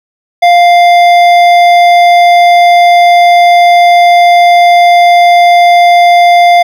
sine tone with hard clipping, 698.5 Hz, F5, in tune, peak -3 dBFS, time 0.42-6.63 s, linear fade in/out 10 ms, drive 11 dB, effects none

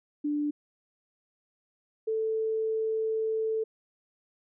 sine tone pair in turn, 294.6 / 441.4 Hz, D4 / A4, +6 / +5 cents, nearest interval perfect fifth, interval 699 cents, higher second, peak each -26 dBFS, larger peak neither, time 0.24-0.51 / 2.07-3.64 s, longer second, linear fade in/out 10 ms, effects none

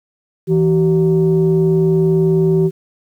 sine tone pair together, 163.2 / 381.5 Hz, E3 / G4, -17 / -47 cents, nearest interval octave + minor third, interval 1470 cents, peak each -12 dBFS, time 0.47-2.71 s, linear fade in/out 50 ms, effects tanh soft clip ceiling -5 dBFS + 8-bit

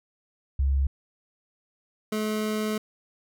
sine / 25% pulse tone pair in turn, 68.3 / 214.7 Hz, C#2 / A3, -25 / -42 cents, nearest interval octave + minor sixth, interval 1983 cents, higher second, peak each -20 / -22 dBFS, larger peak first, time 0.59-0.87 / 2.12-2.78 s, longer second, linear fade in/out 5 ms, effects none

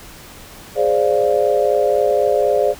sine chord, D half-diminished seventh, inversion second, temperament equal, 415.3 / 523.3 / 587.3 / 698.5 Hz, Ab4 / C5 / D5 / F5, 0 / 0 / 0 / 0 cents, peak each -18 / -18 / -17 / -22 dBFS, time 0.75-2.75 s, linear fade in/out 50 ms, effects pink hiss -39 dBFS RMS until 2.79 s

